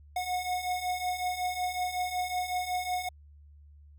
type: beating tone pair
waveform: square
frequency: 724 / 729.4 Hz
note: F#5 / F#5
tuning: -38 / -25 cents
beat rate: 5.4 Hz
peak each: -36 / -32 dBFS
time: 0.16-3.09 s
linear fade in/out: 5 ms
effects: added 73 Hz sine -51 dBFS peak until 3.98 s